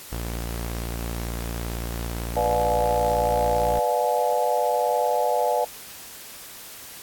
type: tone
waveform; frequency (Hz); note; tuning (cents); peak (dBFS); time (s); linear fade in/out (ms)
sawtooth; 57.9; A#1; -11; -24; 0.12-3.79; 0
type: chord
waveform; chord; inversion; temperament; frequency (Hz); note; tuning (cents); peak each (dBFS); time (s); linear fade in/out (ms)
sine; B diminished seventh; none; just; 493.9 / 592.7 / 711.2 / 853.4; B4 / D5 / F5 / Ab5; 0 / +16 / +31 / +47; -25; 2.36-5.65; 10
effects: white hiss -41 dBFS RMS until 7.02 s + AAC 64 kbps